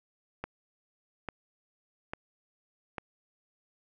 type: click train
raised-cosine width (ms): 0.5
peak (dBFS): -20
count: 4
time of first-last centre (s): 0.44-2.982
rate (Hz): 1.18
effects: none